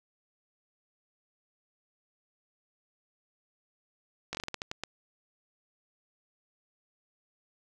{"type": "slowing click train", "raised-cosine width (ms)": 0.2, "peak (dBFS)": -17, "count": 10, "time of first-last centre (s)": [4.33, 4.836], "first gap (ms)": 18, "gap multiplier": 1.27, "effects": []}